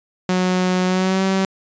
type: tone with pitch glide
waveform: sawtooth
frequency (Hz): 183.3 to 191.42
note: F#3 to G3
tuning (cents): -16 to -41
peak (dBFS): -12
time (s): 0.29-1.45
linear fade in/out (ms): 2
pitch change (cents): +75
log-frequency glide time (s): 0.86-1.23
effects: resampled to 16000 Hz